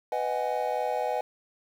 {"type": "chord", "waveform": "triangle", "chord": "G# minor seventh", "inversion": "first", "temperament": "just", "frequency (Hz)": [498.4, 623, 747.5, 830.6], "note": ["B4", "D#5", "F#5", "G#5"], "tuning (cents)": [16, 2, 17, 0], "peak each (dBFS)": -30, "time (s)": [0.12, 1.21], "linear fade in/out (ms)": 2, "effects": ["9-bit"]}